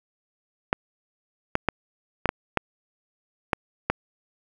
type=clicks; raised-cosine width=0.5 ms; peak=-5 dBFS; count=8; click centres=0.729 / 1.554 / 1.687 / 2.257 / 2.291 / 2.573 / 3.532 / 3.9 s; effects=7-bit